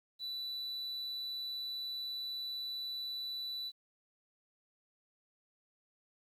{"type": "tone", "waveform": "sine", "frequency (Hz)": 3969, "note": "B7", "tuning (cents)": 8, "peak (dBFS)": -35, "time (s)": [0.19, 3.72], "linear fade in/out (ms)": 50, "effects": ["tanh soft clip ceiling -37 dBFS", "11-bit"]}